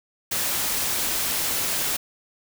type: noise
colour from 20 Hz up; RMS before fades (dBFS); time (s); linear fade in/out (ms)
white; -25; 0.31-1.97; 10
effects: none